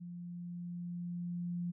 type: tone with level ramp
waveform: sine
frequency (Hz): 174.61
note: F3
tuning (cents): 0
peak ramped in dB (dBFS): -43 to -34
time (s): 0-1.72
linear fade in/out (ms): 20
effects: none